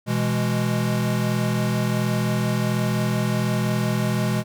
square chord, E major, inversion second, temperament equal, 123.47 / 164.81 / 207.7 Hz, B2 / E3 / G#3, 0 / 0 / 0 cents, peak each -24 / -28 / -25 dBFS, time 0.06-4.44 s, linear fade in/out 50 ms, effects none

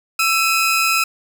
sawtooth tone pair together, 1331.7 / 2522 Hz, E6 / D#7, +17 / +23 cents, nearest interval major seventh, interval 1106 cents, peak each -14 dBFS, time 0.19-1.04 s, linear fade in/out 5 ms, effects none

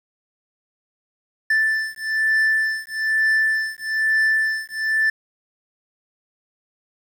triangle beating tone pair, 1762 / 1763.1 Hz, A6 / A6, +2 / +3 cents, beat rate 1.1 Hz, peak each -19 dBFS, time 1.5-5.1 s, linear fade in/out 5 ms, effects 8-bit

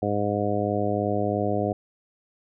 harmonic tone, 103 Hz, G#2, 14 cents flat, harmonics 1 / 2 / 3 / 4 / 5 / 6 / 7, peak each -30 / -30 / -30 / -30 / -30 / -30 / -30 dBFS, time 0.02-1.73 s, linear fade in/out 5 ms, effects none

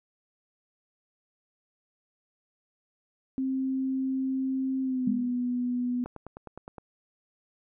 sine tone with pitch glide, 264.1 to 246.4 Hz, C4 to B3, +16 to -4 cents, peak -26 dBFS, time 3.38-6.04 s, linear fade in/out 0 ms, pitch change -120 cents, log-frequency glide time 4.82-5.18 s
sine tone with exponential decay, 207.7 Hz, G#3, in tune, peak -22 dBFS, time 5.07-5.42 s, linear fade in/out 5 ms, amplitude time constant 74 ms
click train, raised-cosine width 1 ms, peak -27 dBFS, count 8, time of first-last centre 6.06-6.782 s, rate 9.69 Hz
effects none

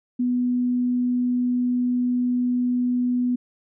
sine tone, 247 Hz, B3, in tune, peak -19 dBFS, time 0.19-3.36 s, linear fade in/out 10 ms, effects none

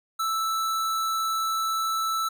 square tone, 1318.5 Hz, E6, in tune, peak -25 dBFS, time 0.19-2.29 s, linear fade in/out 10 ms, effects none

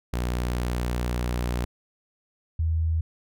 sawtooth / sine tone pair in turn, 60.6 / 80.89 Hz, B1 / E2, -32 / -32 cents, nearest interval perfect fourth, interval 500 cents, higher second, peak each -21 dBFS, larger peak neither, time 0.13-1.65 / 2.59-3.01 s, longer first, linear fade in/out 5 ms, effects none

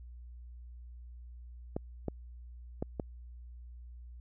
clicks, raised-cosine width 2 ms, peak -20 dBFS, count 4, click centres 1.765 / 2.083 / 2.825 / 2.998 s, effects added 60 Hz sine -46 dBFS peak until 4.2 s

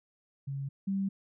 sine tone pair in turn, 137.9 / 195.02 Hz, C#3 / G3, -9 / -9 cents, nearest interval tritone, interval 600 cents, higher second, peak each -33 / -28 dBFS, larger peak second, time 0.47-0.69 / 0.87-1.09 s, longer neither, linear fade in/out 10 ms, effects none

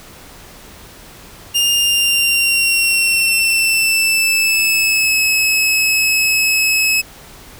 sawtooth tone with pitch glide, 2811 to 2578 Hz, F7 to E7, +11 to -39 cents, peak -9 dBFS, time 1.54-7.02 s, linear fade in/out 20 ms, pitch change -150 cents, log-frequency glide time 1.74-5.21 s, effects pink hiss -39 dBFS RMS until 7.59 s

